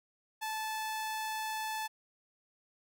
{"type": "tone", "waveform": "sawtooth", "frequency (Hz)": 872, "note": "A5", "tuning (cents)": -16, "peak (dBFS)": -31, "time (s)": [0.41, 1.88], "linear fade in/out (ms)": 20, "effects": []}